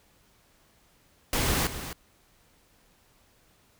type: noise with echo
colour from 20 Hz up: pink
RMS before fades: -26 dBFS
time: 1.33-1.67 s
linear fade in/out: 2 ms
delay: 260 ms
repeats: 1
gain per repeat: -11 dB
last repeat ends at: 1.93 s
effects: pink hiss -63 dBFS RMS until 3.79 s